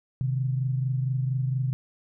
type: tone pair together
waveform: sine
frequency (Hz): 128.5 / 152.81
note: C3 / D#3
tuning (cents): -31 / -31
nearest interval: minor third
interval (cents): 300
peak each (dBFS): -24 / -32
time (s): 0.21-1.73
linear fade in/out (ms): 0
effects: none